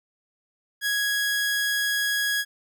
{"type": "tone", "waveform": "sawtooth", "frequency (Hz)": 1661.2, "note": "G#6", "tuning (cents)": 0, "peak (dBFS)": -19, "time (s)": [0.81, 2.45], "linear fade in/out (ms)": 50, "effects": []}